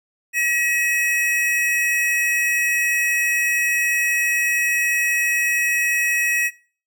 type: tone pair together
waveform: square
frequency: 1914 / 2555 Hz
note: A#6 / D#7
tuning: +45 / +45 cents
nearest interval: perfect fourth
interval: 500 cents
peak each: -21 dBFS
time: 0.33-6.51 s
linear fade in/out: 50 ms
effects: noise-tail reverb RT60 0.4 s tail -22 dB re dry